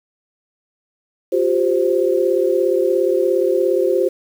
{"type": "chord", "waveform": "sine", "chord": "F suspended second", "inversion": "none", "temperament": "equal with one note detuned", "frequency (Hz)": [354.9, 392, 523.3], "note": ["F4", "G4", "C5"], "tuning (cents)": [28, 0, 0], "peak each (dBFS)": -18, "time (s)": [1.32, 4.09], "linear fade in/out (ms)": 10, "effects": ["7-bit"]}